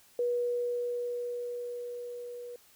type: tone with level ramp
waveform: sine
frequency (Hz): 484.4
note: B4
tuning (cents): -34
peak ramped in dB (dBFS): -26 to -40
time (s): 0.19-2.56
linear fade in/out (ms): 2
effects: white hiss -61 dBFS RMS until 2.75 s